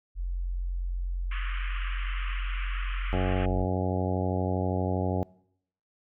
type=tone; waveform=sine; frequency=44.35 Hz; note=F1; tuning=27 cents sharp; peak=-28 dBFS; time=0.15-3.67 s; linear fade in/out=50 ms
type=band-pass noise; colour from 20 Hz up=pink; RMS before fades=-40 dBFS; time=1.31-3.46 s; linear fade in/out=5 ms; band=1100 to 3100 Hz; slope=96 dB/octave
type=harmonic tone; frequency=92.5 Hz; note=F#2; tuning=in tune; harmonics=1 / 2 / 3 / 4 / 5 / 6 / 7 / 8 / 9; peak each=-29 / -32 / -34 / -35 / -36 / -37 / -37 / -38 / -39 dBFS; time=3.13-5.23 s; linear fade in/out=0 ms
effects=noise-tail reverb RT60 0.7 s tail -23 dB re dry